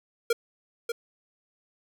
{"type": "tone with echo", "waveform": "square", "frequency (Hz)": 466.2, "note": "A#4", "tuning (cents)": 0, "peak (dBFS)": -21, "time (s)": [0.3, 0.33], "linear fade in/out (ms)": 5, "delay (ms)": 590, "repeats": 1, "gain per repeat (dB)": -7, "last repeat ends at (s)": 0.92, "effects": []}